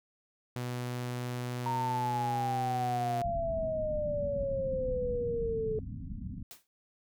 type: tone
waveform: sawtooth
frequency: 123.3 Hz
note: B2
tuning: 2 cents flat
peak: -30 dBFS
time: 0.56-3.22 s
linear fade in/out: 0 ms
type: exponential sweep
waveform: sine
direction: down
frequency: 930 to 431.4 Hz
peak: -30 dBFS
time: 1.66-5.79 s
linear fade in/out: 2 ms
type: low-pass noise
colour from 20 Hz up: pink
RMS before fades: -39 dBFS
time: 3.24-6.43 s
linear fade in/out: 5 ms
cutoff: 270 Hz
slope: 96 dB/octave
type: noise with exponential decay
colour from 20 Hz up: white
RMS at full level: -44 dBFS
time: 6.51-6.67 s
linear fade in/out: 0 ms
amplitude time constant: 34 ms
effects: none